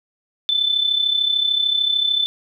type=tone with amplitude modulation; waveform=sine; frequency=3520 Hz; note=A7; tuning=in tune; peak=-13 dBFS; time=0.49-2.26 s; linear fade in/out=0 ms; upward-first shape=sine; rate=33.4 Hz; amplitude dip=65%; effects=9-bit

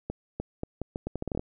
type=accelerating click train; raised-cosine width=2 ms; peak=-18 dBFS; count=13; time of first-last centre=0.1-1.394 s; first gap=300 ms; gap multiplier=0.78; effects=none

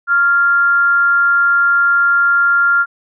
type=tone with frequency modulation; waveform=sine; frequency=1394 Hz; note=F6; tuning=4 cents flat; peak=-9 dBFS; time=0.07-2.86 s; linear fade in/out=50 ms; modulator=282 Hz; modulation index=0.25; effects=none

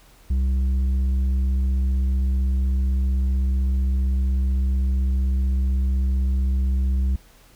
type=tone with tanh clipping; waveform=sine; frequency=65.41 Hz; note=C2; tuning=in tune; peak=-19 dBFS; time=0.3-7.16 s; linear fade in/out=5 ms; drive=6 dB; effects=added 42 Hz sine -52 dBFS peak until 7.55 s + pink hiss -54 dBFS RMS until 7.55 s

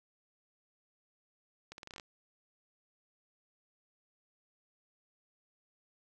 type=accelerating click train; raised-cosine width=0.2 ms; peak=-29 dBFS; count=9; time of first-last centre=1.72-1.998 s; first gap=61 ms; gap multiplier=0.83; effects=none

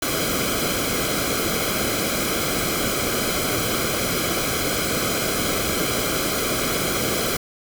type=noise with comb filter; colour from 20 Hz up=pink; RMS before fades=-23 dBFS; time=0.02-7.37 s; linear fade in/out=5 ms; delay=1.1 ms; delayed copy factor=-0.75; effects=none

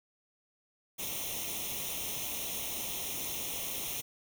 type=noise with comb filter; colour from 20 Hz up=white; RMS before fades=-37 dBFS; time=0.98-4.02 s; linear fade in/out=20 ms; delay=0.32 ms; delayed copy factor=+0.8; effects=none

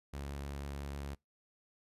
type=tone with vibrato; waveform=sawtooth; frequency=70.3 Hz; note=C#2; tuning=25 cents sharp; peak=-36 dBFS; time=0.13-1.15 s; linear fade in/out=10 ms; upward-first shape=sine; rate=6.2 Hz; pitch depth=10 cents each way; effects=noise-tail reverb RT60 0.2 s tail -26 dB re dry + resampled to 32000 Hz

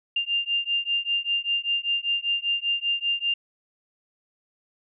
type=beating tone pair; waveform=sine; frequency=2794 / 2799.1 Hz; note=F7 / F7; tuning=0 / +3 cents; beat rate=5.1 Hz; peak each=-26 dBFS; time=0.16-3.34 s; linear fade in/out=5 ms; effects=none

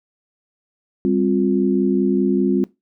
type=tone cluster; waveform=sine; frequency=198.6 / 263.7 / 354.5 Hz; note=G3 / C4 / F4; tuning=+23 / +14 / +26 cents; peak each=-19 dBFS; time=1.05-2.64 s; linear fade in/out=0 ms; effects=noise-tail reverb RT60 0.2 s tail -20 dB re dry

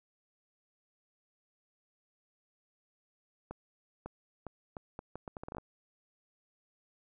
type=accelerating click train; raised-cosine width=1 ms; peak=-27 dBFS; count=14; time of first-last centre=3.51-5.583 s; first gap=550 ms; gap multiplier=0.74; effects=none

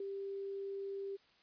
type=tone with ADSR envelope; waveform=sine; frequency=394.1 Hz; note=G4; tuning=9 cents sharp; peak=-36 dBFS; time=0-1.17 s; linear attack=4 ms; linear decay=4 ms; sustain=-3 dB; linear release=19 ms; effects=white hiss -68 dBFS RMS until 1.42 s + resampled to 11025 Hz

